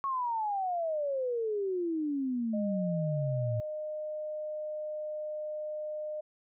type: exponential sweep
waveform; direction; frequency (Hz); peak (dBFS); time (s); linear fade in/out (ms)
sine; down; 1111 to 110.1; -29; 0.04-3.6; 0
type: tone with pitch glide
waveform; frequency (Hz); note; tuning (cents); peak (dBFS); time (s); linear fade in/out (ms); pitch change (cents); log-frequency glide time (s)
sine; 614 to 608.7; D#5 to D#5; -23 to -38; -34; 2.53-6.21; 10; -15; 2.78-5.3
effects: none